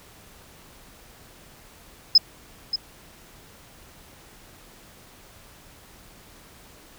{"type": "tone with echo", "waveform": "sine", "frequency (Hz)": 5100, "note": "D#8", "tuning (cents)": 42, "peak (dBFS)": -8, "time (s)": [2.15, 2.18], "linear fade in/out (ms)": 5, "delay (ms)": 580, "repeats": 1, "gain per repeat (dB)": -13, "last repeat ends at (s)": 2.76, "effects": ["tanh soft clip ceiling -5 dBFS", "pink hiss -50 dBFS RMS until 6.98 s"]}